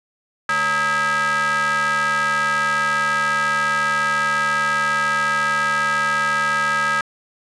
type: ring-modulated tone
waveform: square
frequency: 176.6 Hz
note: F3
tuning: 20 cents sharp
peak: -15 dBFS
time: 0.49-7.01 s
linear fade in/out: 2 ms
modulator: 1450 Hz
effects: resampled to 22050 Hz + 9-bit